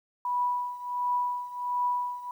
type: tone with tremolo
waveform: sine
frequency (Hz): 982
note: B5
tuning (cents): -10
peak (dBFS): -23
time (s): 0.25-2.31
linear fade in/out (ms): 2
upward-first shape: triangle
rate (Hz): 1.4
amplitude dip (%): 85
effects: 10-bit